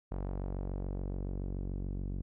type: tone with low-pass filter sweep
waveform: sawtooth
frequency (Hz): 47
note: F#1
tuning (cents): +28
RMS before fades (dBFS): -37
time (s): 0.11-2.22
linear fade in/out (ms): 10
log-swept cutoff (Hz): 850 to 270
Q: 1
effects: none